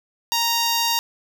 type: tone with notch filter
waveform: 10% pulse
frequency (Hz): 932.3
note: A#5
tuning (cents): 0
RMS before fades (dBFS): -21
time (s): 0.32-0.99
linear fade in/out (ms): 0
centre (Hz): 2100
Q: 1.2
effects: none